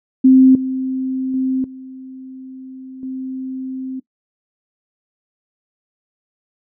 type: tone with level steps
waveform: sine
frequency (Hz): 261.2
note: C4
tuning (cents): -3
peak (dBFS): -5 / -18 / -15 / -31 / -23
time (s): 0.24-4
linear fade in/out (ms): 10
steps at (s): 0.55 / 1.34 / 1.64 / 3.03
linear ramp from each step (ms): 2
effects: noise-tail reverb RT60 0.1 s tail -19 dB re dry